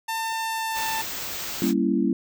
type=tone with pitch glide; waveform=sawtooth; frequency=898 to 889.2 Hz; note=A5 to A5; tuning=+35 to +18 cents; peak=-22 dBFS; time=0.08-1.02 s; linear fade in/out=10 ms; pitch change=-17 cents; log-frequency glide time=0.34-0.88 s
type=band-stop noise; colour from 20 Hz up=white; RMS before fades=-32 dBFS; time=0.73-1.74 s; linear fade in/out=50 ms; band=8400 to 13000 Hz; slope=96 dB/octave
type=chord; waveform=sine; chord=G diminished seventh; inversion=none; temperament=equal with one note detuned; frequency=196 / 233.1 / 277.2 / 333.8 Hz; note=G3 / Bb3 / Db4 / Fb4; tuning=0 / 0 / 0 / +22 cents; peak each=-25 dBFS; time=1.62-2.13 s; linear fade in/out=2 ms
effects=none